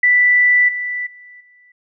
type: tone with level steps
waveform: sine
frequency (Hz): 1975.5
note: B6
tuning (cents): 0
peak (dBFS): -9 / -20 / -38 / -47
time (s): 0.03-1.72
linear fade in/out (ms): 5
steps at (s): 0.68 / 1.06 / 1.4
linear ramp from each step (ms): 10
effects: none